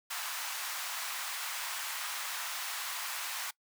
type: high-pass noise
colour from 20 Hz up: pink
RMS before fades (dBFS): -38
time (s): 0.1-3.51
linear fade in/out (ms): 10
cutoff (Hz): 920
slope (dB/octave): 24
effects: noise-tail reverb RT60 0.1 s tail -22 dB re dry